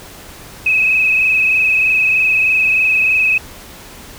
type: tone with frequency modulation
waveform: sine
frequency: 2555 Hz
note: D#7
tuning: 45 cents sharp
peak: -10 dBFS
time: 0.66-3.38 s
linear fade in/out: 5 ms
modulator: 23.2 Hz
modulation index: 2.6
effects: pink hiss -36 dBFS RMS until 4.18 s